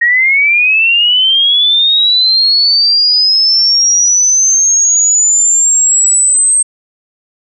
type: linear sweep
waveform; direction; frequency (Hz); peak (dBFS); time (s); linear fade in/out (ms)
sine; up; 1864.7 to 8370; -6; 0.01-6.63; 10
effects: none